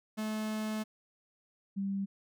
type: tone pair in turn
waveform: 45% pulse / sine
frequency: 216.2 / 196.5 Hz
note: A3 / G3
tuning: -30 / +4 cents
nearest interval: major second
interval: 166 cents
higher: first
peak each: -33 / -31 dBFS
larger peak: second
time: 0.17-0.84 / 1.76-2.06 s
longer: first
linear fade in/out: 20 ms
effects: none

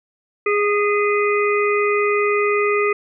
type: harmonic tone with a mistuned harmonic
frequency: 412.7 Hz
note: G#4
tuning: 11 cents flat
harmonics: 1 / 3 / 5 / 6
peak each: -17 / -22 / -24 / -25 dBFS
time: 0.46-2.93 s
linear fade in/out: 5 ms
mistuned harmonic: 5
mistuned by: -21 cents
effects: none

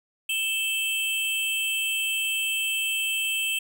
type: tone pair together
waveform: square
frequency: 2637 / 3136 Hz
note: E7 / G7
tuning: 0 / 0 cents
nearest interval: minor third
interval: 300 cents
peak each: -27 / -29 dBFS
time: 0.29-3.59 s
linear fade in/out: 5 ms
effects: none

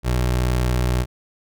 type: tone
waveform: 25% pulse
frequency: 61.74 Hz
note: B1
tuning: in tune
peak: -14 dBFS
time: 0.03-1.06 s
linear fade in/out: 50 ms
effects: none

